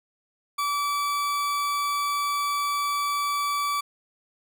40% pulse tone, 1153 Hz, D6, 32 cents flat, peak -23 dBFS, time 0.58-3.81 s, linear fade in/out 10 ms, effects none

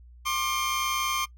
30% pulse tone cluster, 1073 / 1194 / 3155 Hz, C6 / D6 / G7, +43 / +28 / +10 cents, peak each -27 / -27 / -28 dBFS, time 0.25-1.26 s, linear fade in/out 20 ms, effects noise-tail reverb RT60 0.1 s tail -21 dB re dry + added 60 Hz sine -47 dBFS peak until 1.37 s

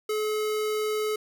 square tone, 428 Hz, A4, 48 cents flat, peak -26 dBFS, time 0.09-1.16 s, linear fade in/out 5 ms, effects none

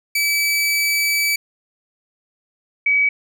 sawtooth / sine tone pair in turn, 2300 / 2275 Hz, D7 / C#7, -37 / +44 cents, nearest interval unison, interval 19 cents, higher first, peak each -13 dBFS, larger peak neither, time 0.15-1.36 / 2.86-3.09 s, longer first, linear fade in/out 5 ms, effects none

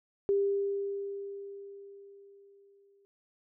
sine tone with exponential decay, 398.6 Hz, G4, 29 cents sharp, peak -23 dBFS, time 0.29-3.05 s, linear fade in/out 0 ms, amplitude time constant 600 ms, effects none

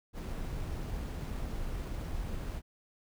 brown noise with sample-and-hold, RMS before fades -37 dBFS, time 0.13-2.62 s, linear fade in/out 50 ms, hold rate 11025 Hz, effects none

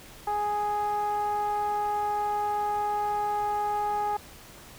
10% pulse tone with low-pass filter, 415.3 Hz, G#4, in tune, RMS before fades -28 dBFS, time 0.27-4.17 s, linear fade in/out 5 ms, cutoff 920 Hz, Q 5.9, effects pink hiss -48 dBFS RMS until 4.78 s

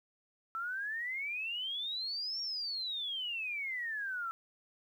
sine exponential two-way sweep, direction up then down, 1318.5 to 5588 to 1318.5 Hz, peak -35 dBFS, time 0.55-4.31 s, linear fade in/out 0 ms, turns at 2.41 s, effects 11-bit

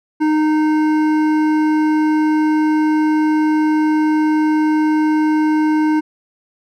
triangle tone with hard clipping, 308.3 Hz, D#4, 16 cents flat, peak -14 dBFS, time 0.2-6.01 s, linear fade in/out 20 ms, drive 15 dB, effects none

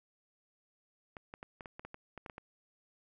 clicks, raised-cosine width 0.5 ms, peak -30 dBFS, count 12, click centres 1.168 / 1.339 / 1.429 / 1.608 / 1.658 / 1.795 / 1.85 / 1.944 / 2.177 / 2.262 / 2.298 / 2.381 s, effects none

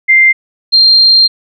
sine tone pair in turn, 2093 / 4186 Hz, C7 / C8, 0 / 0 cents, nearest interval octave, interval 1200 cents, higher second, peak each -3 dBFS, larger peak neither, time 0.08-0.33 / 0.72-1.28 s, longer second, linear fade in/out 20 ms, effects none

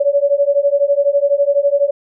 sine beating tone pair, 561 / 573 Hz, C#5 / D5, +21 / -43 cents, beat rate 12 Hz, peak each -14 dBFS, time 0-1.91 s, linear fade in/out 10 ms, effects none

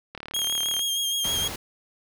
click train, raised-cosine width 0.3 ms, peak -20 dBFS, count 25, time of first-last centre 0.15-0.793 s, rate 37.3 Hz
sawtooth tone with vibrato, 3239 Hz, G#7, 44 cents flat, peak -21 dBFS, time 0.34-1.48 s, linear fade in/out 5 ms, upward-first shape sine, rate 6.4 Hz, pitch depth 29 cents each way
pink noise, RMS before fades -34 dBFS, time 1.24-1.56 s, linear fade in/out 5 ms
effects none

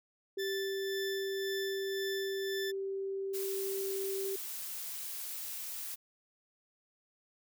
sine tone, 389.4 Hz, G4, 12 cents flat, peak -34 dBFS, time 0.37-4.36 s, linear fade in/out 5 ms
20% pulse tone with tremolo, 1760 Hz, A6, in tune, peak -32 dBFS, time 0.38-2.72 s, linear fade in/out 20 ms, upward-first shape sine, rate 1.9 Hz, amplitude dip 40%
blue noise, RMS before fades -41 dBFS, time 3.33-5.96 s, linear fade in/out 20 ms
effects none

